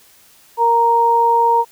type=tone pair together; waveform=sine; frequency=466.1 / 932.3 Hz; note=A#4 / A#5; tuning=0 / 0 cents; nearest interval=octave; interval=1200 cents; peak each=-18 / -11 dBFS; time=0.57-1.65 s; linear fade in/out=50 ms; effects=white hiss -49 dBFS RMS until 1.71 s